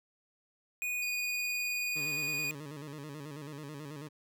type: tone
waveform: square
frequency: 2475 Hz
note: D#7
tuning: 10 cents flat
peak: -33 dBFS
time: 0.82-2.51 s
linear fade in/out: 0 ms
type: tone with tremolo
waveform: triangle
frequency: 4754 Hz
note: D8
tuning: 20 cents sharp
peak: -38 dBFS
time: 1.02-2.5 s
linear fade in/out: 5 ms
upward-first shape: sine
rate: 19 Hz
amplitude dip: 55%
type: tone with vibrato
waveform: 20% pulse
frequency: 146.83 Hz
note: D3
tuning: in tune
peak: -37 dBFS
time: 1.95-4.09 s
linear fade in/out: 20 ms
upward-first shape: square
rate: 9.2 Hz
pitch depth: 83 cents each way
effects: none